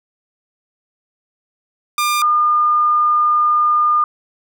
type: tone pair in turn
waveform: sawtooth / sine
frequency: 1200 / 1211.8 Hz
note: D6 / D#6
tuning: +37 / -46 cents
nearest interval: unison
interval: 17 cents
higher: second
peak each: -11 dBFS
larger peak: neither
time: 1.98-2.22 / 2.22-4.04 s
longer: second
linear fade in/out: 2 ms
effects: none